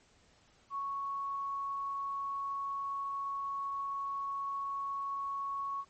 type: tone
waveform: sine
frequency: 1108.7 Hz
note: C#6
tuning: in tune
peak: -34 dBFS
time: 0.7-5.85 s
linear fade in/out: 50 ms
effects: pink hiss -66 dBFS RMS until 5.89 s + MP3 32 kbps